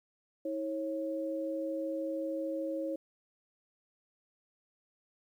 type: tone pair together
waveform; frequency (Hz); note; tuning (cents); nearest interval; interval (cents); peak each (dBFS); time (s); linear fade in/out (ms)
sine; 320.7 / 546.1; E4 / C#5; -48 / -26; major sixth; 922; -36 / -35; 0.45-2.96; 5
effects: 11-bit